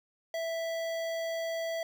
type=tone with notch filter; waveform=square; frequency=659.3 Hz; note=E5; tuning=in tune; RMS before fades=-34 dBFS; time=0.34-1.83 s; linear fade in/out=2 ms; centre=10000 Hz; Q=0.93; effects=none